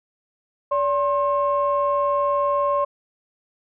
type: tone pair together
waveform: sine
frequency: 574 / 1066.8 Hz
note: D5 / C6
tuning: -40 / +33 cents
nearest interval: major seventh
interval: 1073 cents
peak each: -20 dBFS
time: 0.71-2.85 s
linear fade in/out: 10 ms
effects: tanh soft clip ceiling -11 dBFS